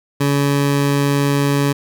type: tone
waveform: 20% pulse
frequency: 141.6 Hz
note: C#3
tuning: 37 cents sharp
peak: -9 dBFS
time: 0.2-1.73 s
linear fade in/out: 10 ms
effects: none